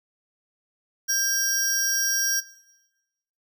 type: tone pair together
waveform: 45% pulse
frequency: 1588 / 5659 Hz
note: G6 / F8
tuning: +22 / +22 cents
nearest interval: octave + minor seventh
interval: 2200 cents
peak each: -29 / -22 dBFS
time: 1.08-2.41 s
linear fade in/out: 20 ms
effects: noise-tail reverb RT60 1.0 s tail -18 dB re dry